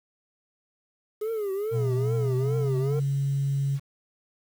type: tone with vibrato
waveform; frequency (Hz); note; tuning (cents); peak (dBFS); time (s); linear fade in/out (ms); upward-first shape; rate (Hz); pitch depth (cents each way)
triangle; 417.1; G#4; +7; -24; 1.21-3; 10; triangle; 2.4; 170
type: tone with pitch glide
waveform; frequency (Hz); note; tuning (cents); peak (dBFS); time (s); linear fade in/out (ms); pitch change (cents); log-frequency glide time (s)
sine; 122.1 to 138.65; B2 to C#3; -19 to +1; -22; 1.71-3.8; 50; +220; 2.13-3
effects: tanh soft clip ceiling -18 dBFS + 8-bit